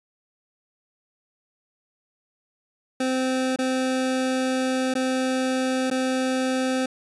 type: tone with dropouts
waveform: 25% pulse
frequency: 259.2 Hz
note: C4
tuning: 16 cents flat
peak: -18 dBFS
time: 3-6.86 s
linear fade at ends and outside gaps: 5 ms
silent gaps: 3.561-3.587 / 4.94-4.952 / 5.902-5.911 s
effects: resampled to 24000 Hz

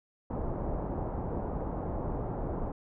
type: low-pass noise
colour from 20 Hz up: pink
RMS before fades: -34 dBFS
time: 0.3-2.72 s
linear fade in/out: 5 ms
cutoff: 910 Hz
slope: 24 dB/octave
effects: none

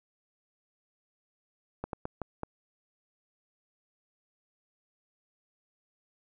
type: slowing click train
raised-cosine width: 1 ms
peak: -20 dBFS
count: 5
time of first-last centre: 1.84-2.434 s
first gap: 92 ms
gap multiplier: 1.33
effects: none

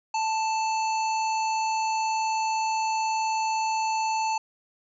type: harmonic tone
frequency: 881 Hz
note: A5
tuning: 2 cents sharp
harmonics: 1 / 3 / 5 / 7 / 8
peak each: -24 / -34 / -38 / -41 / -42 dBFS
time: 0.14-4.38 s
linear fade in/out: 5 ms
effects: none

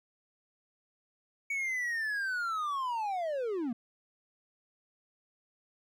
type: linear sweep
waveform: triangle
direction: down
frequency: 2254 to 220 Hz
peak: -29 dBFS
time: 1.5-3.73 s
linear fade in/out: 5 ms
effects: none

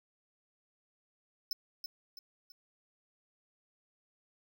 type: tone with echo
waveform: square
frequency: 5274 Hz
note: E8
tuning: in tune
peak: -32 dBFS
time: 1.51-1.53 s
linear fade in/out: 2 ms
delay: 330 ms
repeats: 3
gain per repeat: -7 dB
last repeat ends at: 2.52 s
effects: 12-bit

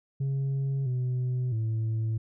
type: tone with pitch steps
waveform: sine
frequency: 136.5 / 126 / 111.3 Hz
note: C#3 / B2 / A2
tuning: -26 / +35 / +20 cents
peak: -23 dBFS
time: 0.2-2.18 s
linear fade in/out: 10 ms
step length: 660 ms
effects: tanh soft clip ceiling -25 dBFS

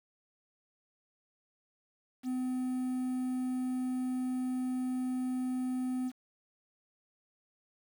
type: tone with quantisation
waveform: triangle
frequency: 254.4 Hz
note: C4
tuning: 48 cents flat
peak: -29 dBFS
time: 2.23-6.12 s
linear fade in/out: 50 ms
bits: 9
effects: none

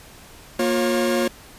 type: tone cluster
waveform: 45% pulse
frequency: 234.6 / 354.7 / 545 Hz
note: A#3 / F4 / C#5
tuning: +11 / +27 / -29 cents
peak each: -23 dBFS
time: 0.59-1.28 s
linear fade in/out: 5 ms
effects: pink hiss -45 dBFS RMS until 1.58 s + resampled to 32000 Hz

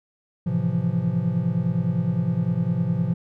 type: chord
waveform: triangle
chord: F major seventh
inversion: first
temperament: equal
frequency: 110 / 130.81 / 164.81 / 174.61 Hz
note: A2 / C3 / E3 / F3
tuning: 0 / 0 / 0 / 0 cents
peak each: -27 / -25 / -24 / -22 dBFS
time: 0.46-3.14 s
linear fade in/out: 10 ms
effects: none

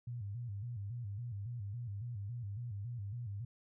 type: tone with vibrato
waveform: sine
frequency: 110 Hz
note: A2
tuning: in tune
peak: -39 dBFS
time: 0.07-3.45 s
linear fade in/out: 5 ms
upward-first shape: square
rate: 3.6 Hz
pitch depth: 160 cents each way
effects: none

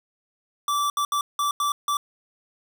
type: tone bursts at uneven times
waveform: square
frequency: 1163 Hz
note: D6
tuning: 17 cents flat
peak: -22 dBFS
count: 6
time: 0.68-0.9 / 0.97-1.05 / 1.12-1.21 / 1.39-1.51 / 1.6-1.72 / 1.88-1.97 s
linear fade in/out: 2 ms
effects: none

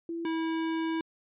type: tone pair in turn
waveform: sine / square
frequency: 334.8 / 324.9 Hz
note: E4 / E4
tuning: +27 / -25 cents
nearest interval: minor second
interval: 52 cents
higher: first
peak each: -32 / -29 dBFS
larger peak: second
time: 0.09-0.25 / 0.25-1.01 s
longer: second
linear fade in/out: 2 ms
effects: resampled to 8000 Hz

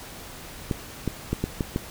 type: clicks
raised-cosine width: 3 ms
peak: -11 dBFS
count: 6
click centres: 0.712 / 1.077 / 1.33 / 1.44 / 1.608 / 1.761 s
effects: pink hiss -41 dBFS RMS until 1.9 s

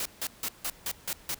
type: noise bursts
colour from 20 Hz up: white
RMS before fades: -32 dBFS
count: 7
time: 0-1.345 s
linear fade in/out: 2 ms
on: 55 ms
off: 160 ms
effects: pink hiss -54 dBFS RMS until 1.39 s

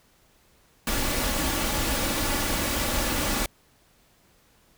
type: noise with comb filter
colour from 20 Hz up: pink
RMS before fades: -26 dBFS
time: 0.87-3.46 s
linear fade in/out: 2 ms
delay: 3.5 ms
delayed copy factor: +0.5
effects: pink hiss -61 dBFS RMS until 4.77 s

